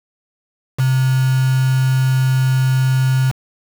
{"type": "tone with quantisation", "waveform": "sine", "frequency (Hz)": 130.81, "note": "C3", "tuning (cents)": 0, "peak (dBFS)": -12, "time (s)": [0.78, 3.32], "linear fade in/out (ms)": 20, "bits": 4, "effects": []}